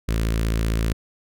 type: tone with notch filter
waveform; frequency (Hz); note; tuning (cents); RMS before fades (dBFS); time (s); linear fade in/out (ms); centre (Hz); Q
sawtooth; 55.5; A1; +16; -22; 0.08-0.93; 10; 810; 1.2
effects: none